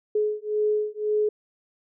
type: beating tone pair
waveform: sine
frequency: 422.6 / 424.5 Hz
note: G#4 / G#4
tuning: +30 / +38 cents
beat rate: 1.9 Hz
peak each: -25 dBFS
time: 0.15-1.29 s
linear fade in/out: 5 ms
effects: none